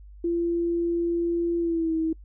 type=tone with pitch glide; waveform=sine; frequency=340.9 to 321.8 Hz; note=F4 to E4; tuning=-42 to -42 cents; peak=-22 dBFS; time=0.24-2.13 s; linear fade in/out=5 ms; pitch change=-100 cents; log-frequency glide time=1.59-1.94 s; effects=noise-tail reverb RT60 0.1 s tail -26 dB re dry + added 50 Hz sine -43 dBFS peak until 2.24 s